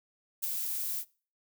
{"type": "noise with ADSR envelope", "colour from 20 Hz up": "violet", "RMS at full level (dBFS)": -30, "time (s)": [0.42, 1.05], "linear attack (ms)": 19, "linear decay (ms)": 16, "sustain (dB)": -4, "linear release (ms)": 64, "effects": ["noise-tail reverb RT60 0.4 s tail -23 dB re dry"]}